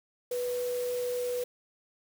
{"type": "tone in noise", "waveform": "sine", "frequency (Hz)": 492.1, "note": "B4", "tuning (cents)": -6, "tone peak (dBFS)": -29, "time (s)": [0.31, 1.44], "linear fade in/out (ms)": 5, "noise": "white", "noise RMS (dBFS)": -44, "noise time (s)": [0.31, 1.44], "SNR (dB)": 12, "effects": []}